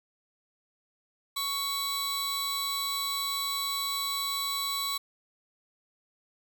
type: tone pair together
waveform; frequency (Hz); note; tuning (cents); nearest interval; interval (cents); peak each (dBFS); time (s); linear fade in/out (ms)
sawtooth; 1111 / 3959; C#6 / B7; +4 / +3; octave + minor seventh; 2199; -30 / -28; 1.36-4.98; 10
effects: none